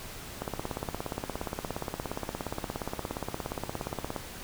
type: click train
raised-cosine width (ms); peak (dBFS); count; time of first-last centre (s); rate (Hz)
1; -18; 65; 0.42-4.163; 17.1
effects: pink hiss -43 dBFS RMS until 4.43 s